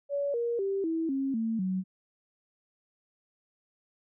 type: tone with pitch steps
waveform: sine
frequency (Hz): 567 / 471.3 / 391.8 / 325.7 / 270.7 / 225 / 187.04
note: C#5 / A#4 / G4 / E4 / C#4 / A3 / F#3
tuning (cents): +39 / +19 / -1 / -21 / -41 / +39 / +19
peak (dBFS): -27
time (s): 0.09-1.84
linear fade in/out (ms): 50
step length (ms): 250
effects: none